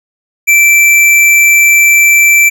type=tone; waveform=square; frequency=2336 Hz; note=D7; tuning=10 cents flat; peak=-4 dBFS; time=0.47-2.5 s; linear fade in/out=20 ms; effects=none